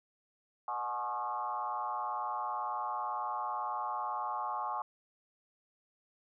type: tone with frequency modulation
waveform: sine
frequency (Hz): 970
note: B5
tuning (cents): -31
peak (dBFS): -33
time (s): 0.68-4.82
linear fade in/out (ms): 2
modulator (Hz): 118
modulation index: 2.1
effects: none